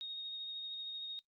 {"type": "tone with vibrato", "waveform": "sine", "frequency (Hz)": 3729, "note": "A#7", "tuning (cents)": 0, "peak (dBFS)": -40, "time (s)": [0.01, 1.19], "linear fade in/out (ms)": 0, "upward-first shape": "sine", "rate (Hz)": 13, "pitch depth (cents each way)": 10, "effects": ["noise-tail reverb RT60 0.1 s tail -19 dB re dry", "Opus 48 kbps"]}